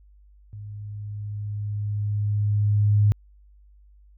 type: tone with level ramp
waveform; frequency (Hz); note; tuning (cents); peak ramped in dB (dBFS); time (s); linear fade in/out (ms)
sine; 103.83; G#2; 0; -35 to -14; 0.53-3.12; 0
effects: added 50 Hz sine -50 dBFS peak until 4.17 s